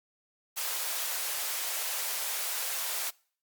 white high-pass noise, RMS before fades -33 dBFS, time 0.56-3.11 s, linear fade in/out 20 ms, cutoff 500 Hz, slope 24 dB/octave, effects noise-tail reverb RT60 0.5 s tail -25 dB re dry + Opus 48 kbps

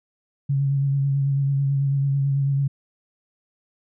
sine tone with vibrato, 138.59 Hz, C#3, in tune, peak -18 dBFS, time 0.49-2.68 s, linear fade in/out 10 ms, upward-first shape sine, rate 9.1 Hz, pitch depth 25 cents each way, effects none

